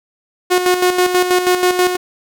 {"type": "tone with tremolo", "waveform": "sawtooth", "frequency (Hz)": 362.1, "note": "F#4", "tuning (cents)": -37, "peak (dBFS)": -6, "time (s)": [0.5, 1.97], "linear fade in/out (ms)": 20, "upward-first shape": "square", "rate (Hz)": 6.2, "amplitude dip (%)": 55, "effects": []}